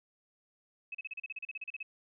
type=tone bursts; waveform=sine; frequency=2572 Hz; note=E7; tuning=43 cents flat; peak=-37 dBFS; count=15; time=0.92-1.829 s; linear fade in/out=5 ms; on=27 ms; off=36 ms; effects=none